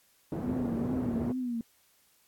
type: band-pass noise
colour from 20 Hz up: pink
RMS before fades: -35 dBFS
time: 0.32-1.32 s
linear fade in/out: 2 ms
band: 110 to 470 Hz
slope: 12 dB/octave
type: tone with vibrato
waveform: sine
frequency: 243.2 Hz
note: B3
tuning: 26 cents flat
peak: -30 dBFS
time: 0.44-1.61 s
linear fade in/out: 2 ms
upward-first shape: triangle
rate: 2.4 Hz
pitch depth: 110 cents each way
effects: white hiss -66 dBFS RMS until 2.27 s + AAC 64 kbps